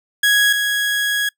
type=tone pair in turn; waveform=30% pulse; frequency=1661.2 / 1661.2 Hz; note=G#6 / G#6; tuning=0 / 0 cents; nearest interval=unison; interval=0 cents; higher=neither; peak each=-9 / -14 dBFS; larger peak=first; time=0.23-0.53 / 0.53-1.29 s; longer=second; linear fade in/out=5 ms; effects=noise-tail reverb RT60 0.1 s tail -24 dB re dry